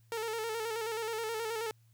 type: tone with vibrato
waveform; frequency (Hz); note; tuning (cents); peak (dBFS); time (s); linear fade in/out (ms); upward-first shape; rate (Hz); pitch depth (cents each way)
sawtooth; 448.2; A4; +32; -30; 0.12-1.71; 0; square; 9.4; 52
effects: added 114 Hz sine -61 dBFS peak until 1.93 s + white hiss -74 dBFS RMS until 1.93 s